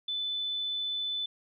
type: tone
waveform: sine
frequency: 3505 Hz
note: A7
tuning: 7 cents flat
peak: -30 dBFS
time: 0.08-1.26 s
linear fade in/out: 5 ms
effects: none